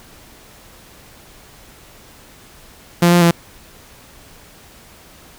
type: tone with pitch steps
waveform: sawtooth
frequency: 172.9 / 174.7 / 169.9 Hz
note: F3 / F3 / F3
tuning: -17 / +1 / -47 cents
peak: -5 dBFS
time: 3.02-3.311 s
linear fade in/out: 5 ms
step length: 97 ms
effects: pink hiss -44 dBFS RMS until 5.38 s